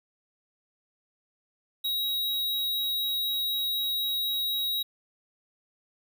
square tone, 3826 Hz, A#7, 44 cents sharp, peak -27 dBFS, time 1.84-4.83 s, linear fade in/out 10 ms, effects none

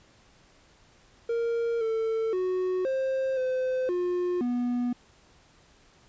triangle tone with pitch steps, 465.2 / 446.9 / 368.8 / 529 / 514 / 356.8 / 244.1 Hz, A#4 / A4 / F#4 / C5 / C5 / F4 / B3, -4 / +27 / -6 / +19 / -31 / +37 / -20 cents, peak -23 dBFS, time 1.29-4.93 s, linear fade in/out 5 ms, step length 520 ms, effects pink hiss -59 dBFS RMS until 6.08 s + resampled to 16000 Hz

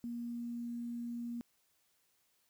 sine tone with quantisation, 237.1 Hz, A#3, 30 cents sharp, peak -38 dBFS, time 0.04-1.41 s, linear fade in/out 0 ms, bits 11, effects white hiss -75 dBFS RMS until 2.49 s

